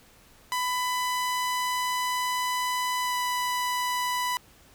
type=tone with pitch glide; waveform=sawtooth; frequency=998 to 991.7 Hz; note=B5 to B5; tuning=+18 to +7 cents; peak=-22 dBFS; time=0.52-4.37 s; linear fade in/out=0 ms; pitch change=-11 cents; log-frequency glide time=3.02-3.14 s; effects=pink hiss -56 dBFS RMS until 4.74 s